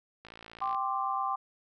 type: click train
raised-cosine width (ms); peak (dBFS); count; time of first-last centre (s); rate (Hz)
0.3; -31; 29; 0.25-0.746; 56.4
type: chord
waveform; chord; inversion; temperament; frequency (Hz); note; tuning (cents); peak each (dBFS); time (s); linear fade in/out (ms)
sine; G suspended fourth; none; equal; 784 / 1046.5 / 1174.7; G5 / C6 / D6; 0 / 0 / 0; -33; 0.61-1.36; 10
effects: none